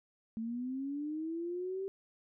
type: linear sweep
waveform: sine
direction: up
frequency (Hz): 220 to 392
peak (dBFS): -35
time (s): 0.37-1.88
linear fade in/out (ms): 0
effects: none